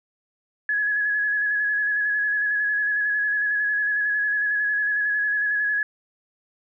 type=tone with vibrato; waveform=sine; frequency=1685 Hz; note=G#6; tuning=25 cents sharp; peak=-20 dBFS; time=0.69-5.83 s; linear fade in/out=2 ms; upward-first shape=square; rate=11 Hz; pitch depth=22 cents each way; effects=none